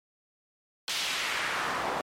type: noise with band-pass filter sweep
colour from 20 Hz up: pink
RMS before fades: -31 dBFS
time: 0.88-2.01 s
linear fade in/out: 0 ms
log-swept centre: 4100 to 770 Hz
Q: 1.2
effects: MP3 64 kbps